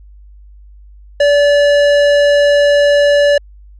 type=tone with tanh clipping; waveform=sine; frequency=577 Hz; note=D5; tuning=31 cents flat; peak=-9 dBFS; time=1.2-3.38 s; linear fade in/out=5 ms; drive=16 dB; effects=added 50 Hz sine -36 dBFS peak until 3.79 s